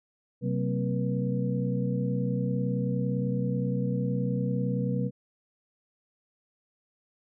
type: tone cluster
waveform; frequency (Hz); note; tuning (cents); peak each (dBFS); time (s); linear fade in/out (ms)
sine; 130.4 / 188.4 / 227.9 / 258.4 / 484; C3 / F#3 / A#3 / C4 / B4; -5 / +32 / -39 / -21 / -35; -29 / -30 / -35 / -35 / -35; 0.41-5.11; 50
effects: none